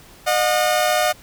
sawtooth tone pair together, 610.2 / 724 Hz, D#5 / F#5, -34 / -38 cents, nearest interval minor third, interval 296 cents, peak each -15 dBFS, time 0.26-1.13 s, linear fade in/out 20 ms, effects pink hiss -46 dBFS RMS until 1.22 s

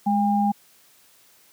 sine tone pair together, 207.5 / 806.4 Hz, G#3 / G5, -1 / +49 cents, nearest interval 2 octaves, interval 2350 cents, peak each -20 / -21 dBFS, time 0.06-0.52 s, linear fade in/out 10 ms, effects white hiss -56 dBFS RMS until 1.52 s + high-pass 100 Hz 12 dB/octave

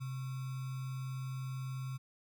sine tone with sample-and-hold, 130.81 Hz, C3, in tune, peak -37 dBFS, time 0-1.98 s, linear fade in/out 20 ms, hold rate 1225 Hz, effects none

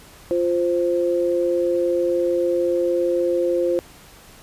sine tone pair together, 348.8 / 522.1 Hz, F4 / C5, -2 / -4 cents, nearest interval perfect fifth, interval 698 cents, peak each -20 dBFS, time 0.31-3.79 s, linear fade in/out 0 ms, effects pink hiss -46 dBFS RMS until 4.42 s + resampled to 32000 Hz

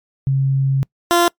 sine / 15% pulse tone pair in turn, 135.5 / 345.4 Hz, C#3 / F4, -39 / -19 cents, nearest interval octave + major third, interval 1620 cents, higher second, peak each -13 / -5 dBFS, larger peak second, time 0.27-0.83 / 1.11-1.28 s, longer first, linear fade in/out 0 ms, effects noise-tail reverb RT60 0.1 s tail -25 dB re dry + MP3 96 kbps

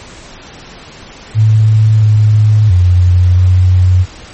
sine tone with pitch steps, 108.9 / 106.9 / 89.9 / 91.5 Hz, A2 / A2 / F#2 / F#2, -17 / -49 / -49 / -19 cents, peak -4 dBFS, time 1.34-4.06 s, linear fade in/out 50 ms, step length 680 ms, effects pink hiss -33 dBFS RMS until 4.33 s + MP3 32 kbps

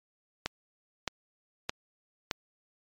click train, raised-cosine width 0.2 ms, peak -12 dBFS, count 4, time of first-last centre 0.46-2.312 s, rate 1.62 Hz, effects MP3 96 kbps

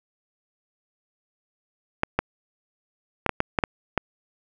clicks, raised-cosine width 0.5 ms, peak -5 dBFS, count 8, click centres 2.034 / 2.19 / 3.263 / 3.293 / 3.404 / 3.588 / 3.638 / 3.977 s, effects none

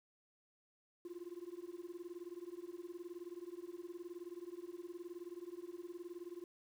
sine tone with tremolo, 349.2 Hz, F4, in tune, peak -40 dBFS, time 1.05-6.44 s, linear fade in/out 2 ms, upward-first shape sine, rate 19 Hz, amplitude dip 95%, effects tanh soft clip ceiling -42 dBFS + 11-bit

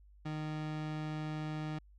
30% pulse tone, 153.9 Hz, D#3, 19 cents flat, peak -34 dBFS, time 0.25-1.79 s, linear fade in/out 10 ms, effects added 50 Hz sine -57 dBFS peak until 1.98 s + low-pass 4000 Hz 12 dB/octave

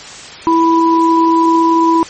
sine tone pair together, 329.6 / 987.8 Hz, E4 / B5, 0 / 0 cents, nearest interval octave + perfect fifth, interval 1900 cents, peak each -10 dBFS, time 0.47-2.03 s, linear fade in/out 0 ms, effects white hiss -31 dBFS RMS until 2.09 s + MP3 32 kbps

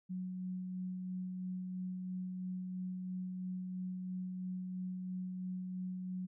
sine tone with tremolo, 183.9 Hz, F#3, 10 cents flat, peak -37 dBFS, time 0.09-6.27 s, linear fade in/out 20 ms, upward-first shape sine, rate 3 Hz, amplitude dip 25%, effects none

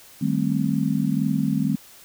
sine chord, A half-diminished seventh, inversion second, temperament equal with one note detuned, 155.56 / 197.25 / 220 / 261.6 Hz, Eb3 / G3 / A3 / C4, 0 / +11 / 0 / 0 cents, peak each -25 dBFS, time 0.21-1.76 s, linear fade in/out 10 ms, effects white hiss -48 dBFS RMS until 2.04 s

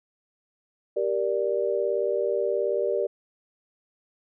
sine chord, G minor, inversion none, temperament just, 392 / 470.4 / 588 Hz, G4 / Bb4 / D5, 0 / +16 / +2 cents, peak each -27 dBFS, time 0.96-3.07 s, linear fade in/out 10 ms, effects none

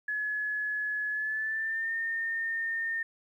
sine tone with pitch glide, 1700 to 1822 Hz, G#6 to A#6, +40 to -40 cents, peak -29 dBFS, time 0.08-3.03 s, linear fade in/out 5 ms, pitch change +120 cents, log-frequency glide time 1.1-1.93 s, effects 11-bit

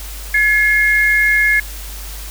sine tone pair together, 1700 / 2142 Hz, G#6 / C7, +40 / +40 cents, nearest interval major third, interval 400 cents, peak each -13 dBFS, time 0.34-1.6 s, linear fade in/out 5 ms, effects added 50 Hz sine -28 dBFS peak until 2.3 s + white hiss -33 dBFS RMS until 2.3 s

